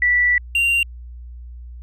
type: tone pair in turn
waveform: sine / triangle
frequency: 1962 / 2770 Hz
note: B6 / F7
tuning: -12 / -15 cents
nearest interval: tritone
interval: 597 cents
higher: second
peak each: -13 dBFS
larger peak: neither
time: 0.02-0.38 / 0.55-0.83 s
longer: first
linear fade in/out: 2 ms
effects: added 60 Hz sine -33 dBFS peak until 1.82 s